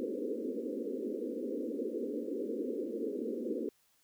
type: band-pass noise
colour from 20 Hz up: white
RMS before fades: -37 dBFS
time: 0-3.69 s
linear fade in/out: 0 ms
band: 220 to 510 Hz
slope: 96 dB/octave
effects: white hiss -71 dBFS RMS until 4.03 s